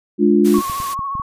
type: chord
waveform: sine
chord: D diminished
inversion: second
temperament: just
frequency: 211.4 / 293.7 / 352.4 Hz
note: Ab3 / D4 / F4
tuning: +31 / 0 / +16 cents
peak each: -14 / -15 / -14 dBFS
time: 0.18-0.62 s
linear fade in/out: 50 ms
type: noise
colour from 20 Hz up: white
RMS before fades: -30 dBFS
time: 0.44-0.95 s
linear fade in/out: 20 ms
type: tone with vibrato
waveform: sine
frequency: 1100 Hz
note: C#6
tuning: 14 cents flat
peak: -21 dBFS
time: 0.54-1.22 s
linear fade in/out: 2 ms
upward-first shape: sine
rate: 14 Hz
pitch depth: 41 cents each way
type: clicks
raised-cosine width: 5 ms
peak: -19 dBFS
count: 6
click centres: 0.586 / 0.698 / 0.802 / 0.992 / 1.153 / 1.198 s
effects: resampled to 32000 Hz